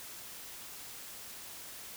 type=silence; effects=white hiss -47 dBFS RMS until 1.96 s